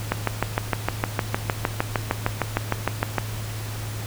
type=click train; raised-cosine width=0.5 ms; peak=-5 dBFS; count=21; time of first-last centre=0.12-3.183 s; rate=6.53 Hz; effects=added 107 Hz sine -30 dBFS peak until 4.06 s + pink hiss -36 dBFS RMS until 4.06 s